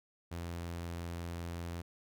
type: tone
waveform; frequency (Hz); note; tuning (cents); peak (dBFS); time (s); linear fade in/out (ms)
sawtooth; 85.4; F2; -38; -35; 0.31-1.82; 10
effects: none